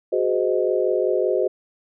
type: chord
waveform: sine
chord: Ab dominant seventh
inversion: third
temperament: equal with one note detuned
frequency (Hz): 370 / 415.3 / 511.9 / 622.3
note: Gb4 / Ab4 / C5 / Eb5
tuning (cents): 0 / 0 / -38 / 0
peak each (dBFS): -22 / -24 / -23 / -25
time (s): 0.12-1.48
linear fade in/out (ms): 10
effects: none